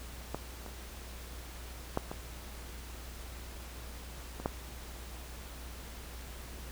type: clicks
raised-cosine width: 1 ms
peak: -20 / -30 / -15 / -24 / -27 / -16 dBFS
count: 6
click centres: 0.346 / 0.663 / 1.974 / 2.115 / 4.4 / 4.459 s
effects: added 60 Hz sine -45 dBFS peak until 6.71 s + pink hiss -49 dBFS RMS until 6.71 s